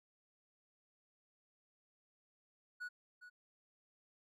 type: tone with echo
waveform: triangle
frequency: 1467 Hz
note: F#6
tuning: 15 cents flat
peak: -40 dBFS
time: 2.8-2.89 s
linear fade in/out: 20 ms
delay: 410 ms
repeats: 1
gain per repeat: -11 dB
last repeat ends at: 3.3 s
effects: none